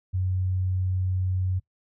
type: tone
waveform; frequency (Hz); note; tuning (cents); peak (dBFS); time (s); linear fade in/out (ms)
sine; 92.7; F#2; +4; -23; 0.13-1.6; 20
effects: noise-tail reverb RT60 0.1 s tail -19 dB re dry